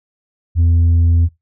sine tone, 84.1 Hz, E2, 35 cents sharp, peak -6 dBFS, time 0.55-1.29 s, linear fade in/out 50 ms, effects noise-tail reverb RT60 0.2 s tail -22 dB re dry + tanh soft clip ceiling -8 dBFS

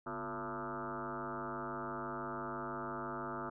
sine tone with frequency modulation, 781 Hz, G5, 7 cents flat, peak -38 dBFS, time 0.06-3.5 s, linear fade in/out 10 ms, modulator 106 Hz, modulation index 5.8, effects none

